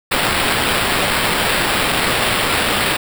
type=noise with sample-and-hold; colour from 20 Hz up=violet; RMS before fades=-17 dBFS; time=0.11-2.97 s; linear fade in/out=10 ms; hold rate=6300 Hz; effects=none